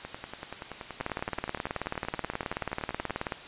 two click trains, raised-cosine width 0.5 ms, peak -22 / -15 dBFS, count 33 / 44, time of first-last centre 0.05-3.098 / 1.01-3.322 s, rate 10.5 / 18.6 Hz, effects white hiss -44 dBFS RMS until 3.47 s + resampled to 8000 Hz

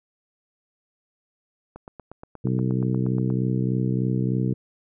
click train, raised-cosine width 1 ms, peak -25 dBFS, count 14, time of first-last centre 1.76-3.302 s, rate 8.43 Hz
harmonic tone, 63.3 Hz, B1, 43 cents sharp, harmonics 2 / 3 / 4 / 5 / 6 / 7, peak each -23 / -26 / -31 / -31 / -35 / -35 dBFS, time 2.44-4.54 s, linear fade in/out 10 ms
effects none

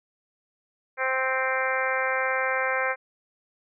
harmonic tone, 261.6 Hz, C4, in tune, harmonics 2 / 3 / 4 / 5 / 6 / 7 / 8 / 9, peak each -29 / -33 / -32 / -33 / -29 / -33 / -31 / -35 dBFS, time 0.97-2.96 s, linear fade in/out 50 ms, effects none

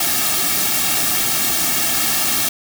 white noise with comb filter, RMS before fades -18 dBFS, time 0-2.49 s, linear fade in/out 5 ms, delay 2 ms, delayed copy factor -0.8, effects none

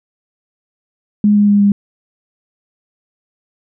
sine tone with pitch steps, 207.7 / 205.8 / 203.9 / 202 Hz, G#3 / G#3 / G#3 / G#3, 0 / -16 / -32 / -48 cents, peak -7 dBFS, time 1.24-1.72 s, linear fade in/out 2 ms, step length 120 ms, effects none

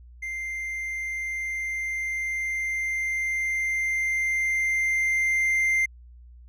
triangle tone with level ramp, 2093 Hz, C7, in tune, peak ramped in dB -28 to -18 dBFS, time 0.22-5.86 s, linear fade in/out 10 ms, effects added 60 Hz sine -45 dBFS peak until 6.48 s

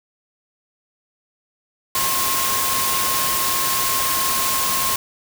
sine tone in noise, 1070 Hz, C6, 38 cents sharp, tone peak -24 dBFS, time 1.95-4.96 s, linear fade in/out 2 ms, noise white, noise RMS -21 dBFS, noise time 1.95-4.96 s, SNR -6 dB, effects none

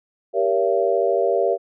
sine chord, G diminished seventh, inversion none, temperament just, 392 / 470.4 / 564.5 / 677.4 Hz, G4 / Bb4 / Db5 / Fb5, 0 / +16 / +31 / +47 cents, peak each -22 dBFS, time 0.33-1.58 s, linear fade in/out 50 ms, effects none

